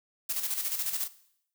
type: noise with tremolo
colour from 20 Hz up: blue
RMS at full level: -30 dBFS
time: 0.29-1.08 s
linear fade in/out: 10 ms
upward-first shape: square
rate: 14 Hz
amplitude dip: 55%
effects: noise-tail reverb RT60 0.7 s tail -17 dB re dry